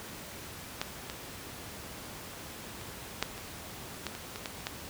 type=clicks; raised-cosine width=0.2 ms; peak=-13 / -19 / -28 / -10 / -26 / -16 / -23 / -21 / -17 / -29 / -15 dBFS; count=11; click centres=0.815 / 1.099 / 2.813 / 3.226 / 3.379 / 4.067 / 4.151 / 4.359 / 4.458 / 4.606 / 4.669 s; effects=pink hiss -44 dBFS RMS until 4.89 s + high-pass 60 Hz 12 dB/octave